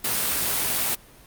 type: noise with comb filter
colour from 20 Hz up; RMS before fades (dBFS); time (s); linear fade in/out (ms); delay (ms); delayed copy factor
white; -24; 0.04-0.95; 5; 17; +0.55
effects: pink hiss -50 dBFS RMS until 1.26 s + Opus 32 kbps